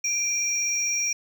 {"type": "tone pair together", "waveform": "triangle", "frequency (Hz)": [2386, 5685], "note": ["D7", "F8"], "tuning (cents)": [27, 30], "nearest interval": "octave + minor third", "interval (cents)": 1503, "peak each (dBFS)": [-27, -23], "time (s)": [0.04, 1.13], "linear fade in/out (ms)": 5, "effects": []}